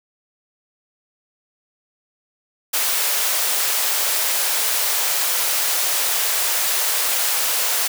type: high-pass noise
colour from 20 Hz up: white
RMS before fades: -20 dBFS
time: 2.73-7.88 s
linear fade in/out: 10 ms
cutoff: 460 Hz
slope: 24 dB/octave
effects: none